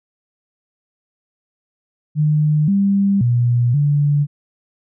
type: tone with pitch steps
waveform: sine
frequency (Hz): 151.5 / 198.2 / 120.8 / 145.2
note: D#3 / G3 / B2 / D3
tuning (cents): -46 / +19 / -38 / -19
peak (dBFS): -12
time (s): 2.15-4.27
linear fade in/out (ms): 50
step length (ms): 530
effects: none